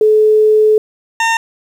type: tone pair in turn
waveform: sine / 20% pulse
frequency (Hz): 430 / 911.1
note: A4 / A#5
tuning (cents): -40 / -40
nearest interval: octave + minor second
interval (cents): 1300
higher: second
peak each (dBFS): -6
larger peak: neither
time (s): 0.01-0.78 / 1.2-1.37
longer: first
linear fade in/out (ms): 2
effects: low-pass 7000 Hz 12 dB/octave + 7-bit